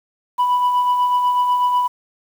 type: tone with tremolo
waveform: sine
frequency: 987.8 Hz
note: B5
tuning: in tune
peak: -10 dBFS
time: 0.38-1.88 s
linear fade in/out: 20 ms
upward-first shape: sine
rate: 8.1 Hz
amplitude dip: 45%
effects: tanh soft clip ceiling -12 dBFS + 7-bit